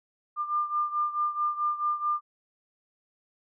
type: beating tone pair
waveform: sine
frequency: 1197 / 1201.6 Hz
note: D6 / D6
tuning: +33 / +39 cents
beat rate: 4.6 Hz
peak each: -27 / -31 dBFS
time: 0.36-2.21 s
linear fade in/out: 50 ms
effects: none